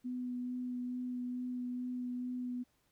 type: tone with vibrato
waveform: sine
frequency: 248.6 Hz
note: B3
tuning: 12 cents sharp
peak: -36 dBFS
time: 0.04-2.64 s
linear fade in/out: 20 ms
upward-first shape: sine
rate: 2.3 Hz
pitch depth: 12 cents each way
effects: pink hiss -75 dBFS RMS until 2.91 s